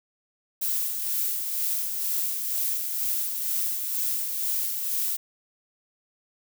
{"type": "noise with tremolo", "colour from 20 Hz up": "violet", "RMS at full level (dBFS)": -26, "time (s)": [0.61, 5.17], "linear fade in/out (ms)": 10, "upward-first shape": "sine", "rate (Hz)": 2.1, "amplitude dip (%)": 40, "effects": []}